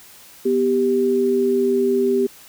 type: tone pair together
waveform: sine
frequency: 246.9 / 392.5 Hz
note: B3 / G4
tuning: 0 / +2 cents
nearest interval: minor sixth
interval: 802 cents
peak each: -21 / -16 dBFS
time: 0.45-2.27 s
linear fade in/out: 10 ms
effects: white hiss -45 dBFS RMS until 2.48 s